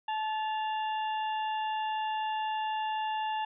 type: harmonic tone with a mistuned harmonic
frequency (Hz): 868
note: A5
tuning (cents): -24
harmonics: 1 / 2 / 3 / 4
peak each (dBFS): -30 / -42 / -42 / -48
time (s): 0.08-3.45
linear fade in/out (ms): 5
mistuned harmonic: 3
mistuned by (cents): +120
effects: none